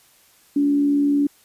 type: tone with frequency modulation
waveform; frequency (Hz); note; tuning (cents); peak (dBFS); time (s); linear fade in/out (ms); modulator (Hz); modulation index
sine; 286.1; D4; -45; -15; 0.56-1.27; 5; 72.6; 0.22
effects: white hiss -55 dBFS RMS until 1.44 s + resampled to 32000 Hz